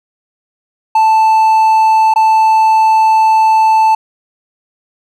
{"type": "tone with dropouts", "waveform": "triangle", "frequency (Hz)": 880, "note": "A5", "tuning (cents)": 0, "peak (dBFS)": -4, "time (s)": [0.95, 3.95], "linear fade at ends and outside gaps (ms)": 5, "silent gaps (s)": [2.139, 2.159], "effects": []}